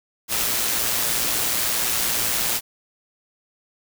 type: noise with amplitude modulation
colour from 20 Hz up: white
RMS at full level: -21 dBFS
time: 0.28-2.61 s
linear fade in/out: 50 ms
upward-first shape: sine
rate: 117 Hz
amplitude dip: 35%
effects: none